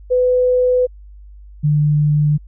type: tone pair in turn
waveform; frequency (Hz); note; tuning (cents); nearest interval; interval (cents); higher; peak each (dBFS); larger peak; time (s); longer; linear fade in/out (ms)
sine; 501 / 148.95; B4 / D3; +25 / +25; octave + major sixth; 2100; first; -11; neither; 0.1-0.87 / 1.63-2.38; first; 20
effects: added 50 Hz sine -36 dBFS peak until 2.47 s